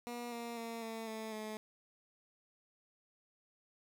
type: tone with pitch steps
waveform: 15% pulse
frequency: 240 / 234.9 / 230 / 225.1 / 220.3 / 215.7 Hz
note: B3 / A#3 / A#3 / A3 / A3 / A3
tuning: -49 / +13 / -23 / +40 / +2 / -34 cents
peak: -35 dBFS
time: 0.07-1.57 s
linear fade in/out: 0 ms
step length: 250 ms
effects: none